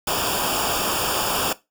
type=noise with comb filter; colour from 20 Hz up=pink; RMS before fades=-23 dBFS; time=0.07-1.53 s; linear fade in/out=5 ms; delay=0.49 ms; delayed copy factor=-0.85; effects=noise-tail reverb RT60 0.2 s tail -17 dB re dry